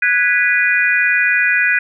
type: chord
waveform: sine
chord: G# minor seventh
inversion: third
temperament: equal with one note detuned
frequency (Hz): 1480 / 1661.2 / 1975.5 / 2452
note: F#6 / G#6 / B6 / D#7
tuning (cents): 0 / 0 / 0 / -26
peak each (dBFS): -17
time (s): 0.02-1.79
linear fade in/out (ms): 5
effects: none